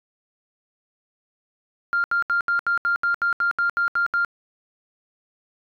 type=tone bursts; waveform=sine; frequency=1396 Hz; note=F6; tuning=1 cent flat; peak=-17 dBFS; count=13; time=1.93-4.248 s; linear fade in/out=0 ms; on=110 ms; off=74 ms; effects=tanh soft clip ceiling -14 dBFS